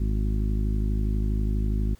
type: harmonic tone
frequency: 52.3 Hz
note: G#1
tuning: 13 cents sharp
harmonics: 1 / 2 / 3 / 4 / 5 / 6 / 7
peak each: -23 / -30 / -37 / -33 / -38 / -43 / -42 dBFS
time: 0-1.95 s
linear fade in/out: 5 ms
effects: pink hiss -58 dBFS RMS until 1.99 s